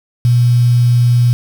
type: tone with quantisation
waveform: sine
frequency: 121.2 Hz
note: B2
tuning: 32 cents flat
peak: -7 dBFS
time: 0.25-1.33 s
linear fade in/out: 0 ms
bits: 5
effects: none